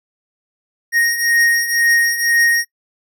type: beating tone pair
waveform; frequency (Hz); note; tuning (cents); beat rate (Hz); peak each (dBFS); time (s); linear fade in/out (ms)
square; 1864.7 / 1866.7; A#6 / A#6; 0 / +2; 2; -20 / -15; 0.92-2.65; 50
effects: noise-tail reverb RT60 0.1 s tail -22 dB re dry